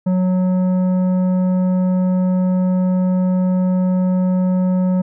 sine tone with tanh clipping, 183.8 Hz, F#3, 11 cents flat, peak -15 dBFS, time 0.06-5.02 s, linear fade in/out 10 ms, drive 10 dB, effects none

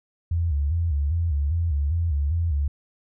sine tone with vibrato, 77.78 Hz, D#2, in tune, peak -20 dBFS, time 0.31-2.68 s, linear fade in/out 5 ms, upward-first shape square, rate 2.5 Hz, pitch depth 140 cents each way, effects none

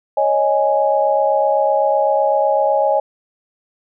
sine chord, C# suspended second, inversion none, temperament equal, 554.4 / 622.3 / 830.6 Hz, C#5 / D#5 / G#5, 0 / 0 / 0 cents, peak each -17 dBFS, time 0.17-3 s, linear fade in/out 5 ms, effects none

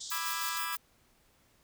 white band-pass noise, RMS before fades -43 dBFS, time 0-0.59 s, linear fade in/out 10 ms, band 3300 to 8100 Hz, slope 96 dB/octave
violet noise with tremolo, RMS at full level -38 dBFS, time 0.1-0.77 s, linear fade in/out 5 ms, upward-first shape square, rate 6.4 Hz, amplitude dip 65%
sawtooth chord, E dominant seventh, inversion second, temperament just, 988.9 / 1186.7 / 1318.5 / 1648.1 Hz, B5 / D6 / E6 / G#6, +2 / +18 / 0 / -14 cents, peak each -36 dBFS, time 0.11-0.76 s, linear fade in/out 10 ms
effects pink hiss -67 dBFS RMS until 1.63 s

